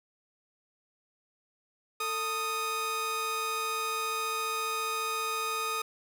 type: tone pair together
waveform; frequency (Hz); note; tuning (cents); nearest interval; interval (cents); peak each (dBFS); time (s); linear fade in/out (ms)
sawtooth; 446.3 / 1244.5; A4 / D#6; +25 / 0; octave + tritone; 1775; -34 / -27; 2-5.82; 5
effects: none